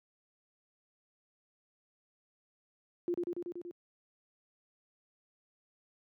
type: tone with echo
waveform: sine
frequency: 349.2 Hz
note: F4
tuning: in tune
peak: -29 dBFS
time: 3.08-3.14 s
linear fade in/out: 0 ms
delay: 95 ms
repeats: 6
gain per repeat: -2 dB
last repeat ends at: 3.71 s
effects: high-pass 150 Hz 12 dB/octave